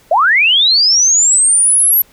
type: linear sweep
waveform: sine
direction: up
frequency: 582 to 11850 Hz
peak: -7 dBFS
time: 0.11-2.02 s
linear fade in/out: 5 ms
effects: pink hiss -48 dBFS RMS until 2.12 s